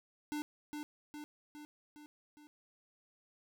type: tone with echo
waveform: square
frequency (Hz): 298.2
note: D4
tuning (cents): +27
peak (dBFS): -37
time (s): 0.32-0.42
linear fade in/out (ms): 0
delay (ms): 410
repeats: 5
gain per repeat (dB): -4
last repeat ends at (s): 2.47
effects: none